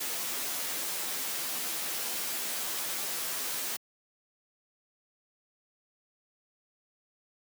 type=noise with comb filter; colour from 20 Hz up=white; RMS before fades=-34 dBFS; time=0-3.77 s; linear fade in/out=10 ms; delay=12 ms; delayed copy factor=+0.75; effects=high-pass 200 Hz 12 dB/octave